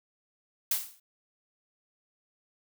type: noise with exponential decay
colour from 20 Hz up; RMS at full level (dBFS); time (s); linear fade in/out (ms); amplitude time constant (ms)
blue; -24; 0.71-1; 5; 61
effects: none